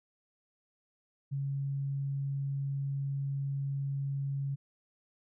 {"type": "tone", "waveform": "sine", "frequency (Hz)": 138.59, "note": "C#3", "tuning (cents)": 0, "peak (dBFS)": -31, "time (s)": [1.31, 4.56], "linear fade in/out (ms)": 20, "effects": []}